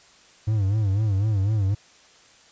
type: tone with vibrato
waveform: triangle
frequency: 102.6 Hz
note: G#2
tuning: 21 cents flat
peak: -17 dBFS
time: 0.47-1.75 s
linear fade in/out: 10 ms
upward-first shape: sine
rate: 4 Hz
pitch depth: 130 cents each way
effects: white hiss -53 dBFS RMS until 2.51 s + resampled to 16000 Hz